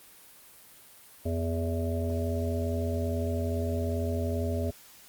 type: harmonic tone with a mistuned harmonic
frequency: 82.41 Hz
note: E2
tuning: in tune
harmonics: 1 / 3 / 5 / 7 / 8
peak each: -29 / -34 / -36 / -37 / -38 dBFS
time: 1.25-4.71 s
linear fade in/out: 10 ms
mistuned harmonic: 1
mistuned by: +85 cents
effects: white hiss -53 dBFS RMS until 5.08 s + Opus 32 kbps